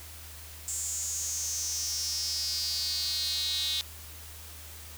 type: tone with high-pass filter sweep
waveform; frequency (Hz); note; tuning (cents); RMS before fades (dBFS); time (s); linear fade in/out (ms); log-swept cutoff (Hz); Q
square; 168.7; E3; +40; -32; 0.68-3.81; 0; 7500 to 3700; 6.9
effects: added 78 Hz sine -47 dBFS peak until 4.97 s + white hiss -47 dBFS RMS until 4.97 s